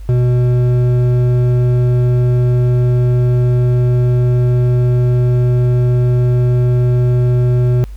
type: tone with hard clipping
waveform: triangle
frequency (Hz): 123.47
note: B2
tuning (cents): 0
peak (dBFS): -11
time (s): 0.09-7.84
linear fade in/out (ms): 0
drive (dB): 12
effects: added 50 Hz sine -26 dBFS peak until 7.96 s + pink hiss -50 dBFS RMS until 7.96 s